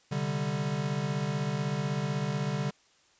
square chord, C suspended second, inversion none, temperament equal, 130.81 / 146.83 / 196 Hz, C3 / D3 / G3, 0 / 0 / 0 cents, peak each -36 / -32 / -35 dBFS, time 0.11-2.71 s, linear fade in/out 10 ms, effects white hiss -64 dBFS RMS until 3.19 s + resampled to 16000 Hz

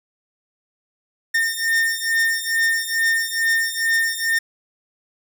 45% pulse beating tone pair, 1819 / 1821.3 Hz, A#6 / A#6, -43 / -41 cents, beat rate 2.3 Hz, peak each -21 dBFS, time 1.34-4.39 s, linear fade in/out 10 ms, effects none

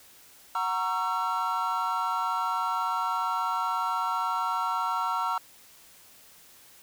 triangle chord, F# dominant seventh, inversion none, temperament equal with one note detuned, 740 / 932.3 / 1108.7 / 1347 Hz, F#5 / A#5 / C#6 / E6, 0 / 0 / 0 / +37 cents, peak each -33 / -28 / -32 / -28 dBFS, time 0.55-5.38 s, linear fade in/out 2 ms, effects white hiss -54 dBFS RMS until 6.82 s

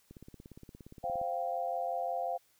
click train, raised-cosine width 3 ms, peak -36 dBFS, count 20, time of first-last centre 0.11-1.215 s, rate 17.2 Hz
sine chord, C suspended fourth, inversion none, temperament equal, 523.3 / 698.5 / 784 Hz, C5 / F5 / G5, 0 / 0 / 0 cents, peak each -38 / -34 / -38 dBFS, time 1.03-2.38 s, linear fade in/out 20 ms
effects white hiss -69 dBFS RMS until 2.59 s

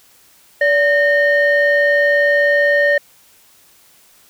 sine tone pair together, 577 / 1835.8 Hz, D5 / A#6, -31 / -27 cents, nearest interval octave + minor sixth, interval 2004 cents, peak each -12 dBFS, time 0.61-2.98 s, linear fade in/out 5 ms, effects tanh soft clip ceiling -6 dBFS + white hiss -50 dBFS RMS until 4.29 s

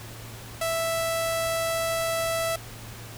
sawtooth tone with low-pass filter, 659.3 Hz, E5, in tune, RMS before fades -27 dBFS, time 0.61-2.56 s, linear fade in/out 5 ms, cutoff 12000 Hz, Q 1.9, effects added 113 Hz sine -42 dBFS peak until 3.17 s + pink hiss -43 dBFS RMS until 3.17 s

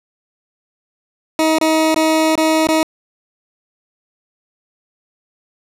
20% pulse tone with dropouts, 317 Hz, D#4, 32 cents sharp, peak -7 dBFS, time 1.39-2.83 s, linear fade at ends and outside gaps 1 ms, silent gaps 1.585-1.612 / 1.945-1.961 / 2.355-2.377 / 2.671-2.687 s, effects low-pass 12000 Hz 12 dB/octave

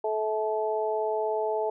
harmonic tone, 216.4 Hz, A3, 29 cents flat, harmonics 2 / 3 / 4, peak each -28 / -30 / -31 dBFS, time 0.04-1.7 s, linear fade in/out 5 ms, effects none

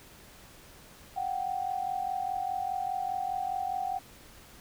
sine tone pair together, 731.1 / 776 Hz, F#5 / G5, -21 / -18 cents, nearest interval minor second, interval 103 cents, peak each -33 / -32 dBFS, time 1.16-3.99 s, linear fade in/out 10 ms, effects pink hiss -53 dBFS RMS until 4.6 s

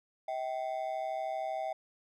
triangle ring-modulated tone, 708 Hz, F5, 23 cents sharp, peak -28 dBFS, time 0.28-1.73 s, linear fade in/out 5 ms, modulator 66.4 Hz, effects none

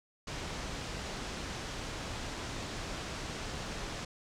pink low-pass noise, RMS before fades -40 dBFS, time 0.27-4.05 s, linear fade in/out 5 ms, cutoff 7200 Hz, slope 24 dB/octave, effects none

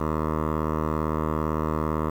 10% pulse tone with low-pass filter, 77.78 Hz, D#2, in tune, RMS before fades -26 dBFS, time 0-2.1 s, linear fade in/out 5 ms, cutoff 1100 Hz, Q 2.4, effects 8-bit

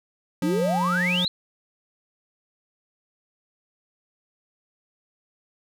square tone with pitch glide, 178.3 to 179.44 Hz, F3 to F3, +36 to +47 cents, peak -25 dBFS, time 0.42-1.25 s, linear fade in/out 2 ms, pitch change +11 cents, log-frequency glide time 0.96-1.12 s
sine exponential sweep, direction up, 275.4 to 4186 Hz, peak -22 dBFS, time 0.43-1.28 s, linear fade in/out 2 ms
effects none

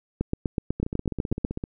two click trains, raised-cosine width 3 ms, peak -11 / -17 dBFS, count 11 / 14, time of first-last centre 0.21-1.449 / 0.8-1.639 s, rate 8.07 / 15.5 Hz, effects none

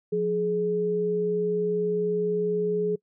sine tone pair together, 177.18 / 421.4 Hz, F3 / G#4, +25 / +25 cents, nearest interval octave + minor third, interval 1500 cents, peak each -30 / -23 dBFS, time 0.12-2.96 s, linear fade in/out 10 ms, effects noise-tail reverb RT60 0.1 s tail -24 dB re dry

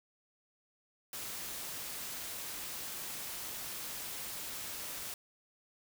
white noise, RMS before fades -42 dBFS, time 1.13-5.14 s, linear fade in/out 2 ms, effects none

